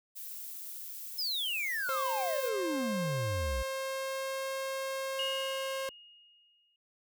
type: noise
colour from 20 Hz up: violet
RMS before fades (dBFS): -43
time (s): 0.15-2.5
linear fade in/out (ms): 20
type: exponential sweep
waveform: triangle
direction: down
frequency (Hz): 5270 to 56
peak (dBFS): -30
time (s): 1.18-3.63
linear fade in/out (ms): 10
type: tone with pitch glide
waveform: sawtooth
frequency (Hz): 530 to 535.5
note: C5 to C5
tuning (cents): +22 to +40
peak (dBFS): -30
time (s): 1.89-5.89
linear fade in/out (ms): 0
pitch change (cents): +18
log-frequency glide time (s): 2.73-4.5
type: tone with exponential decay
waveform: sine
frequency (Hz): 2862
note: F7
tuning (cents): +42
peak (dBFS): -31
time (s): 5.19-6.76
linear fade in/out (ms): 2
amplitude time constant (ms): 340
effects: none